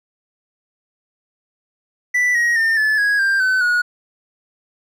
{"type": "tone with pitch steps", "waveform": "triangle", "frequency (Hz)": [1975.5, 1890.7, 1809.4, 1731.7, 1657.4, 1586.2, 1518, 1452.8], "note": ["B6", "A#6", "A6", "A6", "G#6", "G6", "F#6", "F#6"], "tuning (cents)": [0, 24, 48, -28, -4, 20, 44, -32], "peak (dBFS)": -12, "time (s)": [2.14, 3.82], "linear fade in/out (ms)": 10, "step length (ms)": 210, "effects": []}